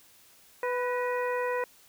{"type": "harmonic tone with a mistuned harmonic", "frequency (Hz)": 495, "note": "B4", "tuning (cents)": 4, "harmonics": [1, 2, 3, 4, 5], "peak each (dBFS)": [-29, -33, -39, -37, -43], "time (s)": [0.63, 1.64], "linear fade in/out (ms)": 2, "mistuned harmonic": 4, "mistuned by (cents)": -55, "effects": ["white hiss -58 dBFS RMS until 1.88 s"]}